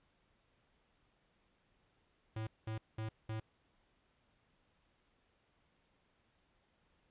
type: tone bursts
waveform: square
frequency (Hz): 110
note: A2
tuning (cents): 0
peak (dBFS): -39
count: 4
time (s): 2.36-3.4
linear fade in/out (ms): 5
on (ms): 110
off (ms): 200
effects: pink hiss -75 dBFS RMS until 7.1 s + resampled to 8000 Hz